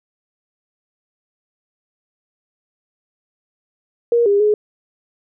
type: tone with pitch steps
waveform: sine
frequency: 471.9 / 404.2 / 421 Hz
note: A#4 / G#4 / G#4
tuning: +21 / -47 / +24 cents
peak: -11 dBFS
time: 4.12-4.54 s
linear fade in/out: 2 ms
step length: 140 ms
effects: none